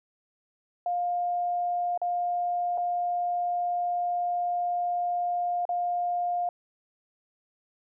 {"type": "tone with dropouts", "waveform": "sine", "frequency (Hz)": 706, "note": "F5", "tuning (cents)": 19, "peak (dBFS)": -25, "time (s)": [0.86, 6.49], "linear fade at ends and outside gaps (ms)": 2, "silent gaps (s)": [[1.976, 2.016], [2.776, 2.78], [5.653, 5.691]], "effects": []}